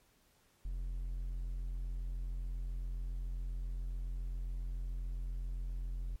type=tone; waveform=triangle; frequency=43.65 Hz; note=F1; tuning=in tune; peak=-34 dBFS; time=0.65-6.16 s; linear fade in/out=0 ms; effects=pink hiss -70 dBFS RMS until 6.2 s + MP3 64 kbps